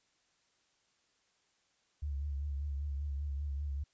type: tone with vibrato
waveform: sine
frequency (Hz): 71.2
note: C#2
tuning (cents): +47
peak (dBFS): -34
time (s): 2.02-3.84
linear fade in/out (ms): 10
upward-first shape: triangle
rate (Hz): 5.1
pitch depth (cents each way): 73
effects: white hiss -74 dBFS RMS until 3.93 s + resampled to 16000 Hz